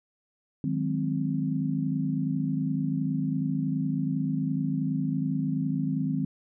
sine chord, Ab dominant seventh, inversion second, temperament equal, 155.56 / 185 / 207.7 / 261.6 Hz, Eb3 / Gb3 / Ab3 / C4, 0 / 0 / 0 / 0 cents, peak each -29 / -33 / -34 / -29 dBFS, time 0.64-6.25 s, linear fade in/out 2 ms, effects none

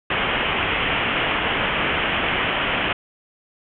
white low-pass noise, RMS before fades -22 dBFS, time 0.1-2.93 s, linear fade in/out 5 ms, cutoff 3200 Hz, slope 96 dB/octave, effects none

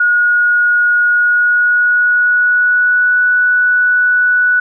sine tone with pitch glide, 1446 to 1478.1 Hz, F#6 to F#6, -40 to -2 cents, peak -8 dBFS, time 0-4.6 s, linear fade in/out 5 ms, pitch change +38 cents, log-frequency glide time 1.07-3.22 s, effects none

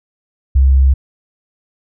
sine tone, 66.8 Hz, C2, 36 cents sharp, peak -6 dBFS, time 0.55-0.94 s, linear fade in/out 10 ms, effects none

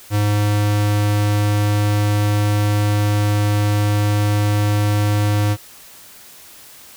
square tone, 103.83 Hz, G#2, in tune, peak -15 dBFS, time 0.1-5.57 s, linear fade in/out 50 ms, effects white hiss -42 dBFS RMS until 6.96 s

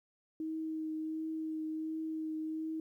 sine tone with vibrato, 315.9 Hz, D#4, 26 cents sharp, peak -35 dBFS, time 0.4-2.8 s, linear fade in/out 2 ms, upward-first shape triangle, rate 1.4 Hz, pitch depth 16 cents each way, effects 12-bit

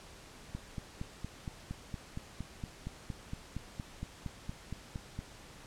click train, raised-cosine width 5 ms, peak -26 dBFS, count 21, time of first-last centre 0.55-5.19 s, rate 4.31 Hz, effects pink hiss -53 dBFS RMS until 5.66 s + low-pass 9000 Hz 12 dB/octave

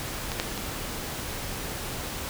clicks, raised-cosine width 0.2 ms, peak -13 / -8 / -16 dBFS, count 3, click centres 0.318 / 0.399 / 0.577 s, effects pink hiss -34 dBFS RMS until 2.29 s

